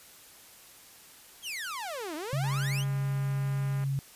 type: exponential two-way sweep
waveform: sawtooth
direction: down then up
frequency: 3400 to 292.2 to 3400 Hz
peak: -31 dBFS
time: 1.42-2.85 s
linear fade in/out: 50 ms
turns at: 2.15 s
type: tone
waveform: sine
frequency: 137 Hz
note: C#3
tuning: 20 cents flat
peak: -27 dBFS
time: 2.33-3.99 s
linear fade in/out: 0 ms
type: click train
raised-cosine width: 0.5 ms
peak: -31 dBFS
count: 285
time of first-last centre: 2.44-3.839 s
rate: 203 Hz
effects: white hiss -53 dBFS RMS until 4.15 s + resampled to 32000 Hz